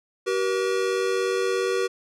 square tone pair together, 381.7 / 478.8 Hz, G4 / A#4, -46 / +46 cents, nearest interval major third, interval 392 cents, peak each -25 / -26 dBFS, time 0.26-1.88 s, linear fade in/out 20 ms, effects low-pass 8000 Hz 12 dB/octave

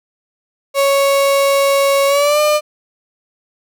35% pulse tone with pitch glide, 554.4 to 601.1 Hz, C#5 to D5, 0 to +40 cents, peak -9 dBFS, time 0.74-2.61 s, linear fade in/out 50 ms, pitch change +140 cents, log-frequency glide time 2.07-2.4 s, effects none

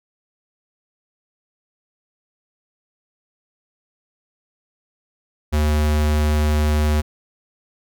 square tone, 75.5 Hz, D2, 48 cents sharp, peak -16 dBFS, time 5.52-7.02 s, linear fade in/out 20 ms, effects none

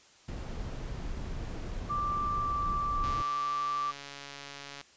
brown noise, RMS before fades -37 dBFS, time 0.28-3.22 s, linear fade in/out 5 ms
sine tone with pitch glide, 1177 to 1169.5 Hz, D6 to D6, +3 to -8 cents, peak -29 dBFS, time 1.89-3.92 s, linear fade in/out 20 ms, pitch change -11 cents, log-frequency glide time 2.4-2.46 s
click train, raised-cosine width 0.2 ms, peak -26 dBFS, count 251, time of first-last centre 3.04-4.813 s, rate 141 Hz
effects white hiss -59 dBFS RMS until 4.96 s + resampled to 16000 Hz

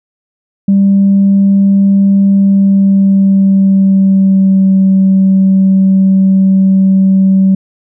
sine tone with pitch glide, 197 to 191.61 Hz, G3 to G3, +9 to -39 cents, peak -3 dBFS, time 0.68-7.55 s, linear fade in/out 5 ms, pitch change -48 cents, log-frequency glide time 2.28-4.74 s, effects tanh soft clip ceiling -1 dBFS

